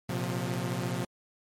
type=chord; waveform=sawtooth; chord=Bb suspended second; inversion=none; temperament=equal with one note detuned; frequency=116.54 / 130.81 / 177.77 Hz; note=Bb2 / C3 / F3; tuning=0 / 0 / +31 cents; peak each=-31 / -30 / -30 dBFS; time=0.09-1.05 s; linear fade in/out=5 ms; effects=MP3 64 kbps